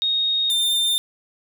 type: tone pair in turn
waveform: sine / 45% pulse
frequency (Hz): 3729 / 3604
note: A#7 / A7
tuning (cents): 0 / +41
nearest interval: minor second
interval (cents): 59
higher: first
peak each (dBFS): -18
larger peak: neither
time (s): 0.02-0.5 / 0.5-0.98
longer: neither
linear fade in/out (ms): 0
effects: none